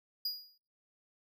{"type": "tone with exponential decay", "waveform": "square", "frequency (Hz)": 4884, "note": "D#8", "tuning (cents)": -33, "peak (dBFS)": -31, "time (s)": [0.25, 0.58], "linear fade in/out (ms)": 5, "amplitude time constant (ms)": 71, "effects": ["noise-tail reverb RT60 0.6 s tail -26 dB re dry"]}